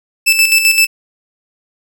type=tone with tremolo; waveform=sawtooth; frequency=2637 Hz; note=E7; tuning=in tune; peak=-3 dBFS; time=0.26-0.87 s; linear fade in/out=20 ms; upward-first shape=square; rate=7.7 Hz; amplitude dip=55%; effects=none